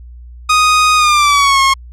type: tone with pitch glide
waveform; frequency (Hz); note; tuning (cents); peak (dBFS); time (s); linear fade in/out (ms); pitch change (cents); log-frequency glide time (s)
sawtooth; 1244.5 to 1083.4; D#6 to C#6; 0 to -40; -4; 0.49-1.74; 10; -240; 0.96-1.61
effects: added 60 Hz sine -31 dBFS peak until 1.92 s + low-pass 8000 Hz 12 dB/octave